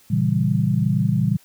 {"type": "chord", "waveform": "sine", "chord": "A# diminished seventh", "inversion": "none", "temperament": "equal", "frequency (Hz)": [116.54, 138.59, 164.81, 196], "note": ["A#2", "C#3", "E3", "G3"], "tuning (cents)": [0, 0, 0, 0], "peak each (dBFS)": -22, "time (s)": [0.1, 1.37], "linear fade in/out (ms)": 10, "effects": ["white hiss -54 dBFS RMS until 1.44 s"]}